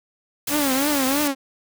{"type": "noise", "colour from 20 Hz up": "white", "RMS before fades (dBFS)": -26, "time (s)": [0.47, 1.28], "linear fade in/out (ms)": 5}
{"type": "tone with vibrato", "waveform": "sawtooth", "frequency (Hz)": 278.5, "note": "C#4", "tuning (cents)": 8, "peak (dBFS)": -16, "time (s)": [0.49, 1.35], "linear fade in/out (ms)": 50, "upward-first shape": "triangle", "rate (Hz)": 3.1, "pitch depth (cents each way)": 150}
{"effects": []}